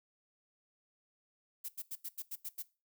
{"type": "noise bursts", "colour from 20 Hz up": "violet", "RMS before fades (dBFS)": -41, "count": 8, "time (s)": [1.64, 2.626], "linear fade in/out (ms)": 10, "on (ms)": 48, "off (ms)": 86, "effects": ["noise-tail reverb RT60 0.3 s tail -19 dB re dry"]}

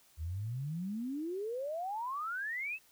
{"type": "exponential sweep", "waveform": "sine", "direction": "up", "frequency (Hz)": [74, 2694], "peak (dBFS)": -35, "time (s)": [0.17, 2.79], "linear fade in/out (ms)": 50, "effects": ["white hiss -65 dBFS RMS until 2.91 s"]}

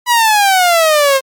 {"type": "exponential sweep", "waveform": "sawtooth", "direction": "down", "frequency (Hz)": [987, 525], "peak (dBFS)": -4, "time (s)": [0.06, 1.21], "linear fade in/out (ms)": 50, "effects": ["MP3 96 kbps"]}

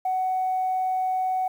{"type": "tone", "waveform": "sine", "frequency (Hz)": 747, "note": "F#5", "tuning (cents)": 16, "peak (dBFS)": -21, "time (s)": [0.05, 1.48], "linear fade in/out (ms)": 5, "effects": ["tanh soft clip ceiling -18 dBFS", "9-bit"]}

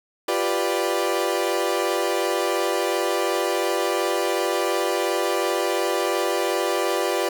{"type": "chord", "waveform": "30% pulse", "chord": "G dominant seventh", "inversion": "third", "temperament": "equal", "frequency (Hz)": [349.2, 392, 493.9, 587.3], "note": ["F4", "G4", "B4", "D5"], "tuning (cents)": [0, 0, 0, 0], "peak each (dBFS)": -24, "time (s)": [0.28, 7.29], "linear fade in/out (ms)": 5, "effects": []}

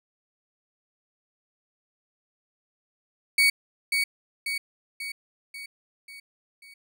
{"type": "tone with echo", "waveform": "35% pulse", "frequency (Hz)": 2244, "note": "C#7", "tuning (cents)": 21, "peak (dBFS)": -15, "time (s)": [3.38, 3.5], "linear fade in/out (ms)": 5, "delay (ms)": 540, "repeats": 6, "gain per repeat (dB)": -5, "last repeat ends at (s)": 6.74, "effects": []}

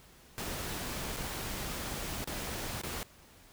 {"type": "noise with dropouts", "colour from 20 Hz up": "pink", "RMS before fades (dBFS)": -38, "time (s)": [0.38, 3.03], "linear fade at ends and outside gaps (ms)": 0, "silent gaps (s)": [[1.164, 1.169], [2.243, 2.274], [2.815, 2.835]], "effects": ["pink hiss -58 dBFS RMS until 3.52 s"]}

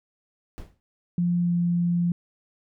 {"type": "noise with exponential decay", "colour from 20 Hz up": "brown", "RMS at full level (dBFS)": -34, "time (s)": [0.58, 0.8], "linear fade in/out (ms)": 0, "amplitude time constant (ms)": 47}
{"type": "tone with pitch glide", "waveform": "sine", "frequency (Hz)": [174.61, 173.4], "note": ["F3", "F3"], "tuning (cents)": [0, -12], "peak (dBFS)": -20, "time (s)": [1.18, 2.12], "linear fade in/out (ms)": 2, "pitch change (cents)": -12, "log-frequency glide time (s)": [1.42, 1.52]}
{"effects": []}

